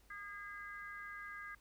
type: harmonic tone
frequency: 407.8 Hz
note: G#4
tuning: 32 cents flat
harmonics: 3 / 4 / 5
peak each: -51 / -48 / -52 dBFS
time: 0.1-1.55 s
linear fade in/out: 5 ms
effects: added 50 Hz sine -67 dBFS peak until 1.6 s + pink hiss -70 dBFS RMS until 1.6 s